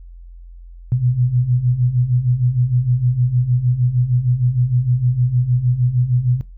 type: beating tone pair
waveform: sine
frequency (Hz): 119.9 / 126.4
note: A#2 / B2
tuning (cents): +49 / +41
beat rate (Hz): 6.5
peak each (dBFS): -20 / -15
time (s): 0.92-6.41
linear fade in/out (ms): 0
effects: noise-tail reverb RT60 0.2 s tail -18 dB re dry + added 43 Hz sine -35 dBFS peak until 6.57 s